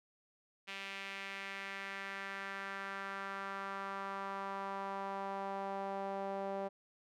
sawtooth tone with band-pass filter sweep, 196 Hz, G3, in tune, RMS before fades -42 dBFS, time 0.67-6.69 s, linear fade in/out 20 ms, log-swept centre 2600 to 640 Hz, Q 2.2, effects none

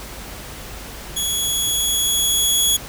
15% pulse tone with level ramp, 3356 Hz, G#7, 17 cents sharp, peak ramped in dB -13 to -7 dBFS, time 1.16-2.77 s, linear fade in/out 10 ms, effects added 50 Hz sine -38 dBFS peak until 2.88 s + pink hiss -35 dBFS RMS until 2.88 s

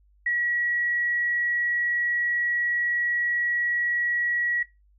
sine tone, 1921 Hz, B6, 48 cents flat, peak -22 dBFS, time 0.26-4.63 s, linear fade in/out 5 ms, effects noise-tail reverb RT60 0.2 s tail -18 dB re dry + added 50 Hz sine -57 dBFS peak until 4.98 s

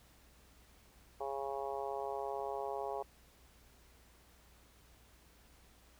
harmonic tone, 137.7 Hz, C#3, 11 cents flat, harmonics 3 / 4 / 5 / 6 / 7 / 8, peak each -42 / -44 / -43 / -43 / -48 / -50 dBFS, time 1.2-3.03 s, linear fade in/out 10 ms, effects added 60 Hz sine -65 dBFS peak until 5.99 s + pink hiss -65 dBFS RMS until 5.99 s

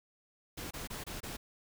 pink noise bursts, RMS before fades -42 dBFS, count 5, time 0.57-1.37 s, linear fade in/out 10 ms, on 140 ms, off 25 ms, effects none

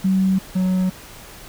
sine / triangle tone pair in turn, 189.9 / 185.35 Hz, F#3 / F#3, +45 / +3 cents, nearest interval unison, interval 42 cents, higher first, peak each -14 dBFS, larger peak neither, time 0.04-0.39 / 0.55-0.9 s, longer neither, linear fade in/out 10 ms, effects pink hiss -40 dBFS RMS until 1.48 s

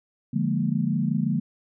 sine chord, Bb dominant seventh, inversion first, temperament equal, 146.83 / 174.61 / 207.7 / 233.1 Hz, D3 / F3 / Ab3 / Bb3, 0 / 0 / 0 / 0 cents, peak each -27 dBFS, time 0.33-1.4 s, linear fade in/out 10 ms, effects none

